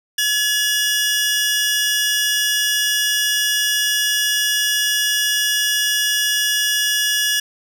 20% pulse tone pair together, 1700 / 2874 Hz, G#6 / F7, +40 / +49 cents, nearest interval major sixth, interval 909 cents, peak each -14 dBFS, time 0.18-7.4 s, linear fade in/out 5 ms, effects none

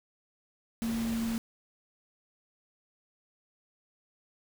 sine tone in noise, 228.4 Hz, A#3, 35 cents flat, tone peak -29 dBFS, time 0.82-1.38 s, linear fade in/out 0 ms, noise pink, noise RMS -41 dBFS, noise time 0.82-1.38 s, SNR +9 dB, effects none

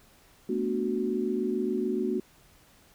sine chord, B minor seventh, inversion third, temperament equal, 220 / 246.9 / 293.7 / 370 Hz, A3 / B3 / D4 / F#4, 0 / 0 / 0 / 0 cents, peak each -32 / -32 / -35 / -29 dBFS, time 0.49-2.2 s, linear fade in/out 5 ms, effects pink hiss -59 dBFS RMS until 2.94 s

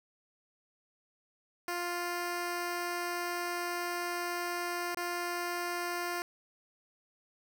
10% pulse tone with dropouts, 350.1 Hz, F4, 4 cents sharp, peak -25 dBFS, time 1.68-6.22 s, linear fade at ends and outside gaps 1 ms, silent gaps 4.946-4.971 s, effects none

